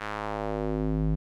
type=tone with band-pass filter sweep; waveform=square; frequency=52.6 Hz; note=G#1; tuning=23 cents sharp; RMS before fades=-29 dBFS; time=0-1.16 s; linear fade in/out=20 ms; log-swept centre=1600 to 150 Hz; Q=1.3; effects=none